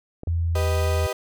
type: clicks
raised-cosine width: 2 ms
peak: -23 dBFS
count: 2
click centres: 0.234 / 0.274 s
type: tone with pitch glide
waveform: sine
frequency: 84 to 82.94 Hz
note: E2 to E2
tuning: +33 to +11 cents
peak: -20 dBFS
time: 0.27-1.07 s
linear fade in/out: 10 ms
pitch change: -22 cents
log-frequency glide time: 0.46-0.8 s
type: chord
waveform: 35% pulse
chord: G augmented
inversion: none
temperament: equal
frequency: 392 / 493.9 / 622.3 Hz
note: G4 / B4 / D#5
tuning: 0 / 0 / 0 cents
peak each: -29 / -28 / -27 dBFS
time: 0.55-1.13 s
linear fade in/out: 5 ms
effects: none